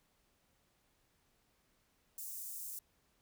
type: high-pass noise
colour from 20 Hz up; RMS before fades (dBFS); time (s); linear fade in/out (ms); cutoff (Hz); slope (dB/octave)
white; -45; 2.18-2.79; 2; 6900; 24
effects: pink hiss -75 dBFS RMS until 3.21 s